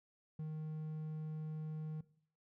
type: tone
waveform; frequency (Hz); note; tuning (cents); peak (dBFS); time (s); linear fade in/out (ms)
triangle; 155.56; D#3; 0; -38; 0.39-2.01; 5
effects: noise-tail reverb RT60 0.6 s tail -19 dB re dry